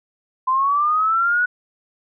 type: linear sweep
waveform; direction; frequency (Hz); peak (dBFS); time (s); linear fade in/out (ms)
sine; up; 1022 to 1480; -15; 0.47-1.46; 10
effects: none